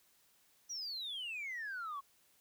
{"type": "exponential sweep", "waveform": "sine", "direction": "down", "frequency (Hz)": [5920, 1082], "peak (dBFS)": -38, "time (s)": [0.69, 2.01], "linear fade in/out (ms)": 20, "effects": ["tanh soft clip ceiling -37 dBFS", "white hiss -70 dBFS RMS until 2.4 s"]}